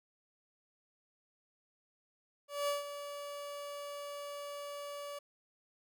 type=tone with ADSR envelope; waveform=30% pulse; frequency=575 Hz; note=D5; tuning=37 cents flat; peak=-28 dBFS; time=2.48-5.19 s; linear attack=200 ms; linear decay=150 ms; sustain=-11 dB; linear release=7 ms; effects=none